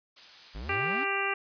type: noise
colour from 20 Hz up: blue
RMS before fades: -43 dBFS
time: 0.16-0.76 s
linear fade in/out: 10 ms
type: exponential sweep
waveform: square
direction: up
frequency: 46.25 to 314.7 Hz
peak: -37 dBFS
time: 0.54-1.05 s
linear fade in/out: 20 ms
type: harmonic tone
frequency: 394.4 Hz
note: G4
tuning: 11 cents sharp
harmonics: 1 / 2 / 3 / 4 / 5 / 6 / 7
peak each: -35 / -36 / -34 / -35 / -35 / -34 / -34 dBFS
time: 0.69-1.34 s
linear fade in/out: 5 ms
effects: resampled to 11025 Hz